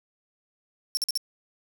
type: tone bursts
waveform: sawtooth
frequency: 5440 Hz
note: F8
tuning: 46 cents flat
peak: -21 dBFS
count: 4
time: 0.95-1.175 s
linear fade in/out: 0 ms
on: 21 ms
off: 47 ms
effects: none